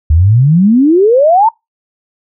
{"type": "exponential sweep", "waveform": "sine", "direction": "up", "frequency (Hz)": [73, 932.3], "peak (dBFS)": -4, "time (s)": [0.1, 1.49], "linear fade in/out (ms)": 5, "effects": ["noise-tail reverb RT60 0.2 s tail -26 dB re dry"]}